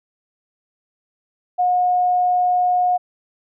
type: tone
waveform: sine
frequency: 722 Hz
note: F#5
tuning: 43 cents flat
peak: -14 dBFS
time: 1.58-2.98 s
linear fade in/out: 20 ms
effects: none